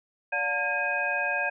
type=tone cluster; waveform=sine; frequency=577 / 721 / 898 / 1621 / 2506 Hz; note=D5 / F#5 / A5 / G#6 / D#7; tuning=-31 / -45 / +35 / -42 / +12 cents; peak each=-34 / -33 / -37 / -28 / -30 dBFS; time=0.32-1.5 s; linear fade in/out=10 ms; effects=none